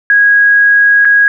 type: tone with dropouts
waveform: sine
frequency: 1650 Hz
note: G#6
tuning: 12 cents flat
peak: -4 dBFS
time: 0.1-1.28 s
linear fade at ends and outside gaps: 1 ms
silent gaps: 1.049-1.053 s
effects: none